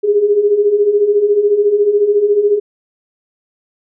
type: beating tone pair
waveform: sine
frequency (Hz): 400.3 / 414.3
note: G4 / G#4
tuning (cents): +36 / -4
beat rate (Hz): 14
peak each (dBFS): -16 / -10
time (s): 0.03-2.6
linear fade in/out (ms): 20
effects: none